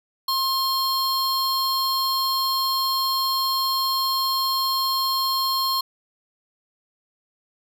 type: tone pair together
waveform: square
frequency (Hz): 1065 / 4260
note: C6 / C8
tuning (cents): +30 / +30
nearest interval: 2 octaves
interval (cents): 2400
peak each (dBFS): -24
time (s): 0.28-5.81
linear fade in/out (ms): 5
effects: none